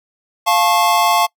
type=chord; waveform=square; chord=F augmented; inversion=none; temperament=just; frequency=698.5 / 873.1 / 1091.3 Hz; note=F5 / A5 / C#6; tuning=0 / -14 / -27 cents; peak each=-17 dBFS; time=0.46-1.27 s; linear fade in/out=20 ms; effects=noise-tail reverb RT60 0.1 s tail -24 dB re dry